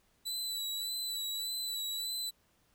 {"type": "tone with vibrato", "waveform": "sawtooth", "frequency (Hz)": 3961, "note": "B7", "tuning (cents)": 4, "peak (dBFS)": -32, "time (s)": [0.25, 2.31], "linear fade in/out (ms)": 20, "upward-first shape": "sine", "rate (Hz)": 1.7, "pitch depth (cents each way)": 32, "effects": ["pink hiss -71 dBFS RMS until 2.74 s"]}